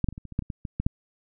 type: clicks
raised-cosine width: 5 ms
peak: -11 / -12 / -28 / -25 / -28 / -27 / -12 / -25 / -20 / -20 / -14 / -9 dBFS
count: 12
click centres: 0.043 / 0.087 / 0.126 / 0.179 / 0.253 / 0.323 / 0.391 / 0.423 / 0.502 / 0.652 / 0.8 / 0.865 s
effects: none